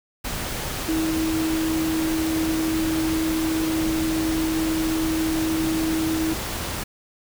sine tone in noise, 320 Hz, D#4, 49 cents sharp, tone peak -21 dBFS, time 0.88-6.34 s, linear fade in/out 10 ms, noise pink, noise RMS -29 dBFS, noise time 0.24-6.84 s, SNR +5 dB, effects none

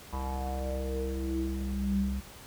square tone with low-pass filter sweep, 66.1 Hz, C2, 18 cents sharp, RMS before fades -32 dBFS, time 0.12-2.21 s, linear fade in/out 20 ms, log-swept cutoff 1000 to 160 Hz, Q 7.5, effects pink hiss -49 dBFS RMS until 2.46 s

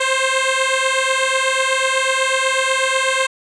10% pulse beating tone pair, 523.3 / 531.4 Hz, C5 / C5, 0 / +27 cents, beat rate 8.1 Hz, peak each -10 dBFS, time 0-3.27 s, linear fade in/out 10 ms, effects resampled to 24000 Hz

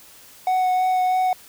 triangle tone with vibrato, 740 Hz, F#5, in tune, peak -15 dBFS, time 0.47-1.33 s, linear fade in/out 2 ms, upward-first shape sine, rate 3.1 Hz, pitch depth 10 cents each way, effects white hiss -47 dBFS RMS until 1.48 s

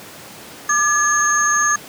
sine tone cluster, 1196 / 1702 / 6460 Hz, D6 / G#6 / G#8, +31 / +42 / -49 cents, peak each -18 dBFS, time 0.69-1.76 s, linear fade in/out 5 ms, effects pink hiss -37 dBFS RMS until 1.88 s + high-pass 150 Hz 12 dB/octave

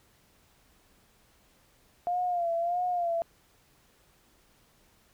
sine tone with vibrato, 697 Hz, F5, 4 cents flat, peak -26 dBFS, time 2.07-3.22 s, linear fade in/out 0 ms, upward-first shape sine, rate 1.6 Hz, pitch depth 65 cents each way, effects pink hiss -64 dBFS RMS until 5.13 s

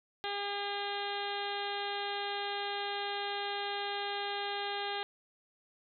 harmonic tone, 404.3 Hz, G#4, 46 cents flat, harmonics 1 / 2 / 3 / 4 / 5 / 6 / 7 / 8 / 9 / 10, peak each -41 / -38 / -46 / -43 / -46 / -49 / -47 / -44 / -45 / -47 dBFS, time 0.24-5.03 s, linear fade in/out 0 ms, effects none

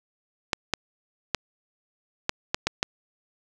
clicks, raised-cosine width 0.2 ms, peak -5 dBFS, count 7, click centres 0.532 / 0.737 / 1.347 / 2.294 / 2.545 / 2.67 / 2.829 s, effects none

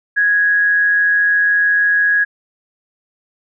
sine tone with amplitude modulation, 1661.2 Hz, G#6, in tune, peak -9 dBFS, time 0.16-2.25 s, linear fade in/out 20 ms, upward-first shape sine, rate 174 Hz, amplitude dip 35%, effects none

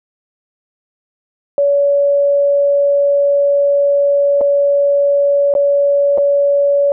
sine tone with dropouts, 567 Hz, C#5, 39 cents sharp, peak -9 dBFS, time 1.58-6.92 s, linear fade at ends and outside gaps 1 ms, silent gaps 4.409-4.413 / 5.539-5.551 / 6.176-6.182 s, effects none

